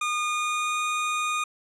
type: tone with pitch glide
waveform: 25% pulse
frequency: 1219 to 1228.2 Hz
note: D#6 to D#6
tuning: -36 to -23 cents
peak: -21 dBFS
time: 0.01-1.44 s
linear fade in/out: 5 ms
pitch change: +13 cents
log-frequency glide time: 0.24-0.8 s
effects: resampled to 24000 Hz